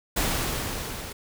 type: noise with level ramp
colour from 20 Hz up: pink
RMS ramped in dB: -24 to -37 dBFS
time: 0.16-1.13 s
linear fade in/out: 10 ms
effects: none